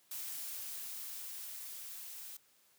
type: noise with level ramp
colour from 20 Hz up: blue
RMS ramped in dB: -42 to -48 dBFS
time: 0.11-2.37 s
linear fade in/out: 5 ms
effects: white hiss -69 dBFS RMS until 2.78 s + high-pass 100 Hz 12 dB/octave